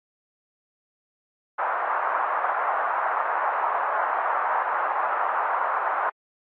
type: band-pass noise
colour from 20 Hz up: white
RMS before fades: -25 dBFS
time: 1.58-6.1 s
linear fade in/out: 10 ms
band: 710 to 1300 Hz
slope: 24 dB/octave
effects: low-pass 2000 Hz 12 dB/octave + AAC 32 kbps